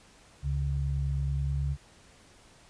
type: tone pair together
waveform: sine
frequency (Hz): 69.3 / 138.59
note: C#2 / C#3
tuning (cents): 0 / 0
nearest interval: octave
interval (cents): 1200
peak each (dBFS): -29 / -30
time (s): 0.42-1.77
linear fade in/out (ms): 50
effects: pink hiss -57 dBFS RMS until 2.69 s + resampled to 22050 Hz